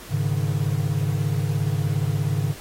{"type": "chord", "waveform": "triangle", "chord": "Ab suspended fourth", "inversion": "none", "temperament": "equal", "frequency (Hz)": [103.83, 138.59, 155.56], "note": ["Ab2", "Db3", "Eb3"], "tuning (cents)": [0, 0, 0], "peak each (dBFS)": [-23, -22, -24], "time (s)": [0.09, 2.55], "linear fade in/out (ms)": 50, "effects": ["pink hiss -41 dBFS RMS until 2.6 s", "AAC 48 kbps"]}